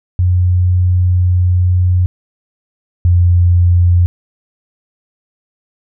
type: tone pair in turn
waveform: sine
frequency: 90.1 / 88.04 Hz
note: F#2 / F2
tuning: -45 / +14 cents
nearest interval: unison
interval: 41 cents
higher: first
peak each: -8 / -6 dBFS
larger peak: second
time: 0.19-2.06 / 3.05-4.06 s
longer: first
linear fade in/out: 0 ms
effects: none